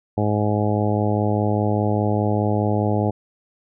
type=harmonic tone; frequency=104.9 Hz; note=G#2; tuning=18 cents sharp; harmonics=1 / 2 / 3 / 4 / 5 / 6 / 7 / 8; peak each=-21 / -24 / -26 / -27 / -28 / -29 / -29 / -30 dBFS; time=0.17-3.11 s; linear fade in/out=10 ms; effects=none